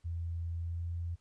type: tone with pitch glide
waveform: sine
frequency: 84.3 to 85.28 Hz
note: E2 to F2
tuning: +39 to -41 cents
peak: -34 dBFS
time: 0.04-1.16 s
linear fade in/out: 20 ms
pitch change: +20 cents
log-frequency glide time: 0.61-0.86 s
effects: pink hiss -75 dBFS RMS until 1.2 s + resampled to 22050 Hz